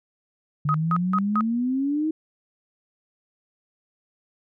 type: exponential sweep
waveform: sine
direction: up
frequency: 145.7 to 320 Hz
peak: -21 dBFS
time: 0.65-2.11 s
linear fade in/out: 5 ms
type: tone bursts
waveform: sine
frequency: 1260 Hz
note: D#6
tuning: 21 cents sharp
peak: -20 dBFS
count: 4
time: 0.69-1.408 s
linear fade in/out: 0 ms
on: 52 ms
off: 170 ms
effects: none